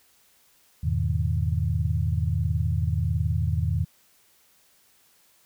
sine chord, E major seventh, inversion none, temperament equal with one note detuned, 82.41 / 103.83 / 122.33 / 155.56 Hz, E2 / G#2 / B2 / D#3, 0 / 0 / -16 / 0 cents, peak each -25 / -28 / -29 / -29 dBFS, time 0.83-3.85 s, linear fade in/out 10 ms, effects white hiss -61 dBFS RMS until 5.45 s

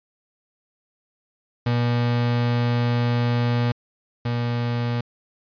35% pulse tone pair in turn, 120 / 119.51 Hz, B2 / A#2, -49 / +44 cents, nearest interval unison, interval 7 cents, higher first, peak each -17 / -20 dBFS, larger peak first, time 1.66-3.72 / 4.25-5.01 s, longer first, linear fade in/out 5 ms, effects resampled to 11025 Hz

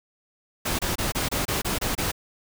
pink noise bursts, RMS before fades -26 dBFS, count 9, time 0.65-2.118 s, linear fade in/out 10 ms, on 140 ms, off 26 ms, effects none

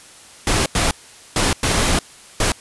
pink noise bursts at uneven times, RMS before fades -17 dBFS, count 5, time 0.47-0.66 / 0.75-0.91 / 1.36-1.53 / 1.63-1.99 / 2.4-2.52 s, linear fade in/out 2 ms, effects white hiss -43 dBFS RMS until 2.6 s + resampled to 24000 Hz

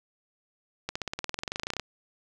accelerating click train, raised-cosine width 0.2 ms, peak -14 dBFS, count 21, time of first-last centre 0.89-1.797 s, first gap 65 ms, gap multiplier 0.96, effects none

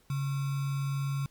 sine tone with sample-and-hold, 138.59 Hz, C#3, in tune, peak -28 dBFS, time 0.1-1.26 s, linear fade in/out 2 ms, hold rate 1225 Hz, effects pink hiss -65 dBFS RMS until 1.3 s + MP3 96 kbps

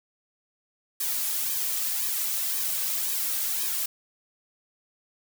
blue noise with flanger, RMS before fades -28 dBFS, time 1-3.86 s, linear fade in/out 5 ms, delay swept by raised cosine 1.4 to 2.9 ms, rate 1.9 Hz, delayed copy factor -0.9, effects none

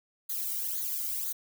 violet noise with flanger, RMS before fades -33 dBFS, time 0.29-1.33 s, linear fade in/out 10 ms, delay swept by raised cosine 0.37 to 1.18 ms, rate 2 Hz, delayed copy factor -0.9, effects none

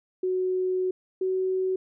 sine tone pair in turn, 370 / 374.9 Hz, F#4 / F#4, 0 / +23 cents, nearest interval unison, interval 23 cents, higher second, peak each -23 dBFS, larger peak neither, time 0.23-0.91 / 1.21-1.76 s, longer first, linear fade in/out 5 ms, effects none

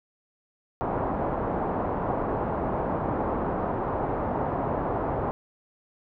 white low-pass noise, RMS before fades -28 dBFS, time 0.81-5.31 s, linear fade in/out 0 ms, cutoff 950 Hz, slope 24 dB/octave, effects none

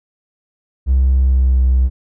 triangle tone with pitch glide, 65.41 to 63.88 Hz, C2 to C2, 0 to -41 cents, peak -6 dBFS, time 0.86-1.9 s, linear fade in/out 50 ms, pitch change -41 cents, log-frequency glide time 1.22-1.57 s, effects tanh soft clip ceiling -6 dBFS

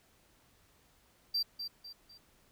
triangle tone with echo, 4699 Hz, D8, in tune, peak -28 dBFS, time 1.34-1.43 s, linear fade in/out 10 ms, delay 250 ms, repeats 3, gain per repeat -8 dB, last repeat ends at 2.18 s, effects pink hiss -67 dBFS RMS until 2.51 s

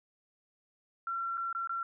sine tone with dropouts, 1361 Hz, F6, 45 cents flat, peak -32 dBFS, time 1.07-1.83 s, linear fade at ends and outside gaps 2 ms, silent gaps 1.373-1.378 / 1.528-1.549 / 1.674-1.694 s, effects none

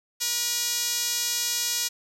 5% pulse tone with band-pass filter, 480 Hz, B4, 49 cents flat, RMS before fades -27 dBFS, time 0.2-1.89 s, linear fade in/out 20 ms, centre 8700 Hz, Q 1.5, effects none

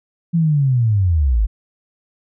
sine linear sweep, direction down, 171.7 to 46.33 Hz, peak -12 dBFS, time 0.33-1.47 s, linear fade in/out 20 ms, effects none

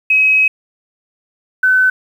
sine tone pair in turn, 2547 / 1514.5 Hz, D#7 / F#6, +40 / +40 cents, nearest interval major sixth, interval 900 cents, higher first, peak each -8 dBFS, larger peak neither, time 0.1-0.48 / 1.63-1.9 s, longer first, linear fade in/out 5 ms, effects 7-bit

